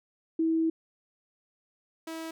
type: tone pair in turn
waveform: sine / sawtooth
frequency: 324.4 / 324.4 Hz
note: E4 / E4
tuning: -28 / -28 cents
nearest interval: unison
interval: 0 cents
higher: neither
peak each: -23 / -32 dBFS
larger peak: first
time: 0.39-0.7 / 2.07-2.31 s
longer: first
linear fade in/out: 5 ms
effects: none